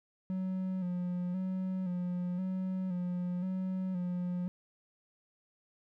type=tone with vibrato; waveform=triangle; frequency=182.6 Hz; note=F#3; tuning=23 cents flat; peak=-30 dBFS; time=0.3-4.48 s; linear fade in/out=0 ms; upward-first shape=square; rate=0.96 Hz; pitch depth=41 cents each way; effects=none